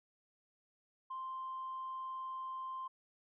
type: tone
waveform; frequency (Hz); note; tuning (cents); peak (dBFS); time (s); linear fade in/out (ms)
sine; 1046.5; C6; 0; -39; 1.1-2.88; 10
effects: tanh soft clip ceiling -36 dBFS